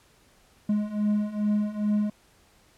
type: beating tone pair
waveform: triangle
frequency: 207.7 / 210.1 Hz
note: G#3 / G#3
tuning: 0 / +20 cents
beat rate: 2.4 Hz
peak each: -26 / -23 dBFS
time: 0.69-2.1 s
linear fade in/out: 5 ms
effects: pink hiss -60 dBFS RMS until 2.77 s + low-pass 12000 Hz 12 dB/octave